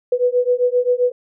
sine beating tone pair, 490.1 / 497.7 Hz, B4 / B4, -13 / +13 cents, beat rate 7.6 Hz, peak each -17 dBFS, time 0.12-1.12 s, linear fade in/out 5 ms, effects none

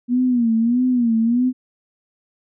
sine tone with vibrato, 238.9 Hz, A#3, 43 cents sharp, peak -14 dBFS, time 0.08-1.53 s, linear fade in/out 50 ms, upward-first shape sine, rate 1.6 Hz, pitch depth 110 cents each way, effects none

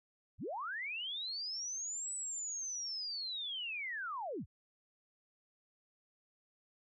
sine linear two-way sweep, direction up then down, 39.66 to 8000 to 39.66 Hz, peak -38 dBFS, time 0.38-4.46 s, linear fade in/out 50 ms, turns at 2.14 s, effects none

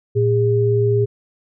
sine tone pair together, 114.59 / 406.7 Hz, A#2 / G#4, -29 / -36 cents, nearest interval octave + minor seventh, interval 2193 cents, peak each -16 dBFS, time 0.15-1.06 s, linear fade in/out 20 ms, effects none

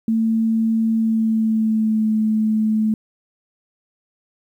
sine tone with pitch glide, 224.1 to 217.2 Hz, A3 to A3, +32 to -22 cents, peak -15 dBFS, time 0.08-2.94 s, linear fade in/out 2 ms, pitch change -54 cents, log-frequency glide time 0.94-2.1 s, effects 9-bit

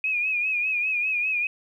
sine tone with vibrato, 2493 Hz, D#7, 3 cents sharp, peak -22 dBFS, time 0.04-1.47 s, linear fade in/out 2 ms, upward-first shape sine, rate 5 Hz, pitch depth 66 cents each way, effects 10-bit

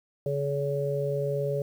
harmonic tone, 141.5 Hz, C#3, 36 cents sharp, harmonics 1 / 3 / 4, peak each -30 / -30 / -30 dBFS, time 0.26-1.62 s, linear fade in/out 2 ms, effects 9-bit

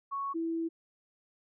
sine tone pair in turn, 1108.7 / 329.6 Hz, C#6 / E4, 0 / 0 cents, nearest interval octave + major sixth, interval 2100 cents, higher first, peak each -32 / -30 dBFS, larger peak second, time 0.11-0.34 / 0.34-0.69 s, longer second, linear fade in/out 20 ms, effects none

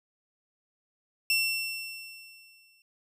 25% pulse tone with exponential decay, 2700 Hz, E7, 41 cents sharp, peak -18 dBFS, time 1.3-2.82 s, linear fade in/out 2 ms, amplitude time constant 330 ms, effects none

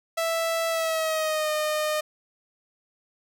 sawtooth tone with pitch glide, 659.3 to 611.6 Hz, E5 to D#5, 0 to -30 cents, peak -20 dBFS, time 0.17-2.01 s, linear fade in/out 10 ms, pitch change -130 cents, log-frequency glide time 0.69-1.51 s, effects none

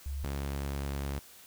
sine / sawtooth tone pair in turn, 69.8 / 69.8 Hz, C#2 / C#2, +13 / +13 cents, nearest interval unison, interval 0 cents, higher neither, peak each -33 / -29 dBFS, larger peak second, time 0.06-0.24 / 0.24-1.19 s, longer second, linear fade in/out 0 ms, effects white hiss -54 dBFS RMS until 1.46 s

